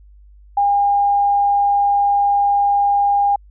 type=tone; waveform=sine; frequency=808 Hz; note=G#5; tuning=48 cents flat; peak=-12 dBFS; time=0.57-3.36 s; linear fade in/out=5 ms; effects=added 50 Hz sine -42 dBFS peak until 3.5 s